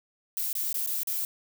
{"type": "noise with dropouts", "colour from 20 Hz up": "violet", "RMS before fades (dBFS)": -30, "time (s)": [0.37, 1.25], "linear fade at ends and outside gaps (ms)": 1, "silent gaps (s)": [[0.529, 0.552], [0.729, 0.742], [0.863, 0.872], [1.033, 1.072]], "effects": []}